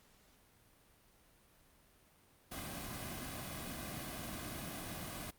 pink noise with comb filter, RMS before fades -44 dBFS, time 2.51-5.31 s, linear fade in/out 10 ms, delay 2.2 ms, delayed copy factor -0.55, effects pink hiss -67 dBFS RMS until 5.38 s + Opus 48 kbps

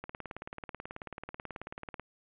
click train, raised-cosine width 0.5 ms, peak -25 dBFS, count 37, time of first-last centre 0.04-1.997 s, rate 18.4 Hz, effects resampled to 8000 Hz + 11-bit

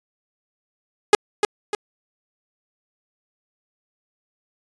sawtooth tone with echo, 415.3 Hz, G#4, in tune, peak -4 dBFS, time 1.13-1.15 s, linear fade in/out 2 ms, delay 300 ms, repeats 2, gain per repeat -7 dB, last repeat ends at 1.75 s, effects resampled to 22050 Hz

